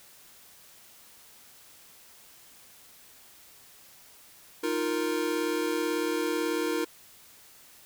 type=chord; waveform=square; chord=Eb suspended second; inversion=none; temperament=equal; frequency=311.1 / 349.2 / 466.2 Hz; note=Eb4 / F4 / Bb4; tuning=0 / 0 / 0 cents; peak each=-32 dBFS; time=4.63-6.85 s; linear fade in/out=10 ms; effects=white hiss -54 dBFS RMS until 7.85 s